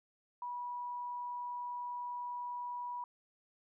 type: tone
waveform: sine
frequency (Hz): 975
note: B5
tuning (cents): -23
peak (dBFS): -38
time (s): 0.42-3.04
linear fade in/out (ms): 2
effects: none